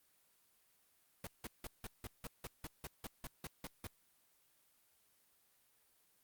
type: noise bursts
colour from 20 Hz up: pink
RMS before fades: -45 dBFS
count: 14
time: 1.24-3.87 s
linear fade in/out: 2 ms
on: 30 ms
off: 170 ms
effects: white hiss -73 dBFS RMS until 6.23 s + Opus 32 kbps